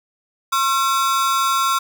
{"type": "ring-modulated tone", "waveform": "45% pulse", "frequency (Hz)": 1216, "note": "D#6", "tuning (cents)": -40, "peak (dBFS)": -13, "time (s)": [0.52, 1.79], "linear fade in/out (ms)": 10, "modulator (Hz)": 140, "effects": []}